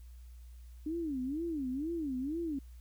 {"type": "tone with vibrato", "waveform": "sine", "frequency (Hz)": 293.7, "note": "D4", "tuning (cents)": 0, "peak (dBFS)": -33, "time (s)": [0.86, 2.59], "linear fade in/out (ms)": 5, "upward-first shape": "sine", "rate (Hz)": 2.1, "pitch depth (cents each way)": 260, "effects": ["added 60 Hz sine -48 dBFS peak until 2.8 s", "white hiss -69 dBFS RMS until 2.8 s"]}